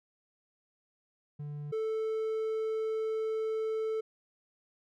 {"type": "tone pair in turn", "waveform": "triangle", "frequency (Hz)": [146.83, 440], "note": ["D3", "A4"], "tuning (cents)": [0, 0], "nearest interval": "octave + perfect fifth", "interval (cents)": 1900, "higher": "second", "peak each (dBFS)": [-35, -28], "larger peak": "second", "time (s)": [[1.39, 1.72], [1.72, 4.01]], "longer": "second", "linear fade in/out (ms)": 10, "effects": []}